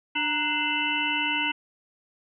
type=harmonic tone with a mistuned harmonic; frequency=296.4 Hz; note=D4; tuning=16 cents sharp; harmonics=1 / 3 / 5 / 7 / 9 / 10; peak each=-34 / -31 / -33 / -31 / -28 / -30 dBFS; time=0.15-1.52 s; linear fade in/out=10 ms; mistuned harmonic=3; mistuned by=+78 cents; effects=none